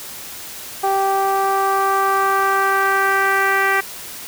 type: tone with low-pass filter sweep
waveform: 10% pulse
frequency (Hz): 390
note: G4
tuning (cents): -9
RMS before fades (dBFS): -17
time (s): 0.83-3.81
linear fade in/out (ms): 10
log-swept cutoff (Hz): 820 to 2000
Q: 2.3
effects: white hiss -33 dBFS RMS until 4.27 s

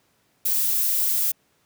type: noise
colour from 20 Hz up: violet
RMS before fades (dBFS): -22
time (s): 0.45-1.32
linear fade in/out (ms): 10
effects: pink hiss -65 dBFS RMS until 1.65 s + high-pass 100 Hz 12 dB/octave

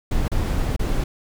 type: noise with dropouts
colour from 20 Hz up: brown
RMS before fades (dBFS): -21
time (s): 0.11-1.04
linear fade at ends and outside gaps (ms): 5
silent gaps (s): 0.282-0.316 / 0.764-0.793
effects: none

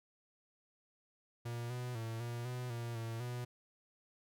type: tone with pitch steps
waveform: 45% pulse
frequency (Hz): 118.6 / 124 / 113.3 / 118.9 / 124.7 / 117.8 / 114.1 / 122.7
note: A#2 / B2 / A#2 / A#2 / B2 / A#2 / A#2 / B2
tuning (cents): +30 / +7 / -49 / +35 / +17 / +19 / -37 / -11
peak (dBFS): -39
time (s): 1.45-3.45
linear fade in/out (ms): 10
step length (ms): 250
effects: none

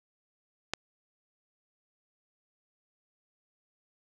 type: click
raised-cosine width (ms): 0.2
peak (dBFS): -12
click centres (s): 0.736
effects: none

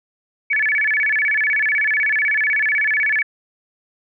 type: tone with vibrato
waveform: sine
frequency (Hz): 1975.5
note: B6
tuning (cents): 0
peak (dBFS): -15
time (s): 0.5-3.23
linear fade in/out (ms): 10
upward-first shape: square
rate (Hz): 16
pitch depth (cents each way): 230
effects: none

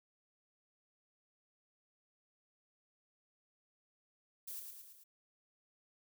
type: noise with echo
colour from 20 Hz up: violet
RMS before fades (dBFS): -45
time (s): 4.47-4.6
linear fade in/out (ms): 10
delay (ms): 110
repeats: 4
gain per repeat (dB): -4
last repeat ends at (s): 5.04
effects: none

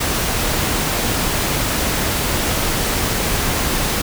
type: noise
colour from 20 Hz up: pink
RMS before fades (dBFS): -19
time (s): 0-4.02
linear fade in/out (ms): 10
effects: none

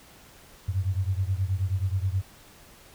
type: beating tone pair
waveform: sine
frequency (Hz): 91.5 / 100.9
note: F#2 / G#2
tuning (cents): -19 / -49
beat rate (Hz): 9.4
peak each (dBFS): -26 / -28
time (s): 0.68-2.22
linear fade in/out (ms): 10
effects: pink hiss -52 dBFS RMS until 2.94 s

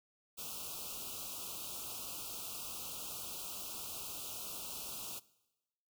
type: band-stop noise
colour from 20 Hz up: white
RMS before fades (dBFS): -44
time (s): 0.37-5.2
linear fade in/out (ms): 20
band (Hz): 1400 to 2500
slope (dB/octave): 96
effects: noise-tail reverb RT60 1.0 s tail -21 dB re dry

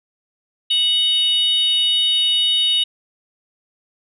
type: tone pair together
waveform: sine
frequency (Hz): 2960 / 3729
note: F#7 / A#7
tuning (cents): 0 / 0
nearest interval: major third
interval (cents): 400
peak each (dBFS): -15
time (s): 0.7-2.84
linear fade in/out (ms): 10
effects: tanh soft clip ceiling -11 dBFS

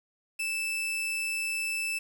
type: tone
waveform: 40% pulse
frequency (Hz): 2637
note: E7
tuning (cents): 0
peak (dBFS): -28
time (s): 0.39-1.99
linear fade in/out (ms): 10
effects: 9-bit

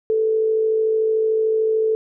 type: tone with amplitude modulation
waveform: sine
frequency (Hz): 440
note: A4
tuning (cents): 0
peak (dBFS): -14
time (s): 0.1-1.95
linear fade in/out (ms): 0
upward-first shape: sine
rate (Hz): 53.5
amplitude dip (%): 35
effects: none

